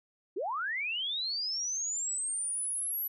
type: linear sweep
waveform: sine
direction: up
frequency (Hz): 318.8 to 11920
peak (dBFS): -31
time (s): 0.36-3.08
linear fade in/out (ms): 10
effects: none